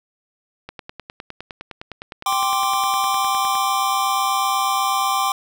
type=click train; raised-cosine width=0.3 ms; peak=-17 dBFS; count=29; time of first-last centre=0.69-3.553 s; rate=9.78 Hz
type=chord; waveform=square; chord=G suspended fourth; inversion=none; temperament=equal; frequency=784 / 1046.5 / 1174.7 Hz; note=G5 / C6 / D6; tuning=0 / 0 / 0 cents; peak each=-23 dBFS; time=2.26-5.32 s; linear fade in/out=2 ms
effects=none